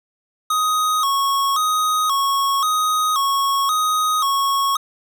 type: tone with vibrato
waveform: square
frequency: 1174.7 Hz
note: D6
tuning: in tune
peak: -17 dBFS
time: 0.5-4.77 s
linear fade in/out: 5 ms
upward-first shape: square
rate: 0.94 Hz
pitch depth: 110 cents each way
effects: none